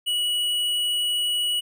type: tone with tanh clipping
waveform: triangle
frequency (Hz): 2928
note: F#7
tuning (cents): -19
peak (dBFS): -23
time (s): 0.06-1.61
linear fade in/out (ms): 20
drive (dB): 15
effects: none